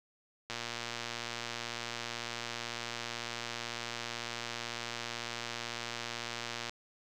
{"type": "click train", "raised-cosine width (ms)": 0.2, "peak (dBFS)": -20, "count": 732, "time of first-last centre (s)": [0.5, 6.695], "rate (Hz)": 118, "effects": []}